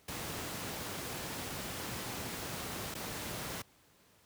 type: noise with dropouts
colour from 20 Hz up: pink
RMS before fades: -40 dBFS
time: 0.08-3.62 s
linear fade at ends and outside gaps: 5 ms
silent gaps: 2.942-2.95 s
effects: pink hiss -65 dBFS RMS until 4.25 s + high-pass 80 Hz 12 dB/octave